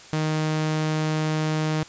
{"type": "tone", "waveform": "sawtooth", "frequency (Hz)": 155.56, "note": "D#3", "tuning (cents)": 0, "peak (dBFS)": -18, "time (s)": [0.13, 1.83], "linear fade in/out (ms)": 0, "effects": ["white hiss -45 dBFS RMS until 1.88 s", "resampled to 16000 Hz"]}